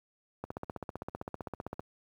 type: click train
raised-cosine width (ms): 1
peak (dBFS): -23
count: 22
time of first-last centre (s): 0.44-1.795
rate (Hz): 15.5
effects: high-pass 60 Hz 12 dB/octave + 10-bit